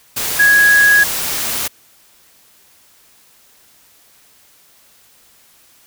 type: tone in noise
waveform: sine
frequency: 1661.2 Hz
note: G#6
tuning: in tune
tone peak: -7 dBFS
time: 0.39-1.04 s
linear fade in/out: 10 ms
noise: white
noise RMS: -20 dBFS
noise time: 0.16-1.68 s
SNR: +10 dB
effects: white hiss -50 dBFS RMS until 5.86 s